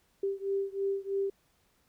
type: beating tone pair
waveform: sine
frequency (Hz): 392 / 395.1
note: G4 / G4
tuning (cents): 0 / +14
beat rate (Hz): 3.1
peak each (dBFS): -32 / -33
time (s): 0.23-1.3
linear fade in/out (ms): 5
effects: pink hiss -70 dBFS RMS until 1.88 s